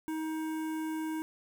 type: tone with notch filter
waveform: square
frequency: 315.9 Hz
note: D#4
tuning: 26 cents sharp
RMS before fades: -35 dBFS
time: 0.08-1.22 s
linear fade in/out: 0 ms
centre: 4300 Hz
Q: 0.62
effects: none